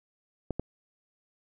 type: clicks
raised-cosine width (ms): 2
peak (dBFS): -17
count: 2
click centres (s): 0.507 / 0.596
effects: none